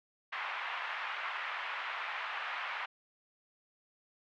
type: band-pass noise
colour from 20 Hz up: pink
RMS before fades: -39 dBFS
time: 0.32-2.86 s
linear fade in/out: 10 ms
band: 900 to 2700 Hz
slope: 24 dB/octave
effects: none